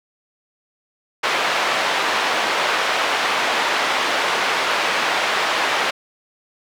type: band-pass noise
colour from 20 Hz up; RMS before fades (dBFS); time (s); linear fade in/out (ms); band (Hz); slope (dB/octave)
pink; -20; 1.23-5.91; 10; 680 to 3300; 12
effects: none